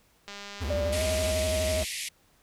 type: click train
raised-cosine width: 0.2 ms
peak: -24 dBFS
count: 209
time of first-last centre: 0.28-1.31 s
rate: 202 Hz
type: tone with vibrato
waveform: square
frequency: 76.8 Hz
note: D#2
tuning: 22 cents flat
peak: -30 dBFS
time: 0.6-1.85 s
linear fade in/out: 20 ms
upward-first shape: sine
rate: 12 Hz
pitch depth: 260 cents each way
type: tone with pitch glide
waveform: sine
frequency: 587.3 to 629.5 Hz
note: D5 to D#5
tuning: 0 to +20 cents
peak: -27 dBFS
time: 0.7-1.83 s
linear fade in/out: 5 ms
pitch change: +120 cents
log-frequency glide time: 0.88-1.01 s
type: band-pass noise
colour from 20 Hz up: pink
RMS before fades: -35 dBFS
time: 0.92-2.09 s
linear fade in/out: 10 ms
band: 1900 to 12000 Hz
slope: 96 dB/octave
effects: pink hiss -64 dBFS RMS until 2.42 s